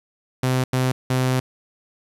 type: tone bursts at uneven times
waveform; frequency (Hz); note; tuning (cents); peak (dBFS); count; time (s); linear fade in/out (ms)
sawtooth; 128.6; C3; -30; -14; 3; 0.43-0.64 / 0.73-0.92 / 1.1-1.4; 5
effects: resampled to 32000 Hz + 8-bit